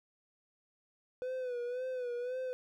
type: tone with vibrato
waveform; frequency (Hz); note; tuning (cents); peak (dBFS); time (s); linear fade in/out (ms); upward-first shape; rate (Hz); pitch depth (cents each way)
triangle; 498.1; B4; +15; -33; 1.22-2.53; 0; sine; 1.9; 64
effects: none